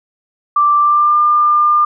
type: tone with pitch glide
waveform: sine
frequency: 1175 to 1200.4 Hz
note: D6 to D6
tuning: +1 to +38 cents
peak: -8 dBFS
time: 0.56-1.85 s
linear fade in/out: 5 ms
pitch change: +37 cents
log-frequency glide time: 0.79-1.18 s
effects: none